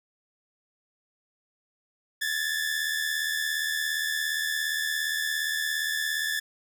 sawtooth tone pair together, 1700 / 1777.3 Hz, G#6 / A6, +40 / +17 cents, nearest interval minor second, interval 77 cents, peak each -26 dBFS, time 2.21-6.4 s, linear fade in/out 10 ms, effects none

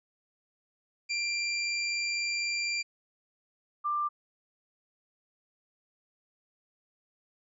25% pulse / sine tone pair in turn, 2372 / 1186 Hz, D7 / D6, +17 / +17 cents, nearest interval octave, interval 1200 cents, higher first, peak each -25 / -27 dBFS, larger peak first, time 1.09-2.83 / 3.84-4.09 s, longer first, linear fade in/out 20 ms, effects resampled to 22050 Hz

